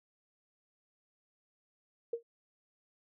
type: tone with exponential decay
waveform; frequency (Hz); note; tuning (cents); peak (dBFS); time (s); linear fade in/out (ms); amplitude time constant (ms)
sine; 466.2; A#4; 0; -28; 2.13-2.23; 5; 20
effects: none